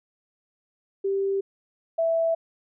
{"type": "tone pair in turn", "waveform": "sine", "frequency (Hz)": [392, 659.3], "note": ["G4", "E5"], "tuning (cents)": [0, 0], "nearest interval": "major sixth", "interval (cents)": 900, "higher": "second", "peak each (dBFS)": [-22, -20], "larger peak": "second", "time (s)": [[1.04, 1.41], [1.98, 2.35]], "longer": "neither", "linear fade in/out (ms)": 10, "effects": []}